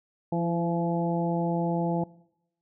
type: harmonic tone with a mistuned harmonic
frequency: 170.4 Hz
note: F3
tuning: 42 cents flat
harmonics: 1 / 2 / 3 / 4 / 5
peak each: -27 / -31 / -34 / -34 / -34 dBFS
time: 0.32-2.04 s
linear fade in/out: 5 ms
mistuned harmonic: 2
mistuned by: -25 cents
effects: noise-tail reverb RT60 0.8 s tail -21 dB re dry